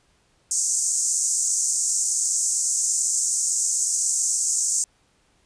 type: band-pass noise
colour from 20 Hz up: pink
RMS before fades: -23 dBFS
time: 0.51-4.84 s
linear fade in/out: 2 ms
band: 6400 to 8500 Hz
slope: 48 dB/octave
effects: pink hiss -63 dBFS RMS until 5.45 s + resampled to 22050 Hz